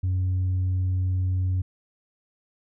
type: tone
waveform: sine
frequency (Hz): 92.3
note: F#2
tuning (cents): -4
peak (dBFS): -19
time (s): 0.03-1.62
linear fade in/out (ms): 10
effects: tanh soft clip ceiling -20 dBFS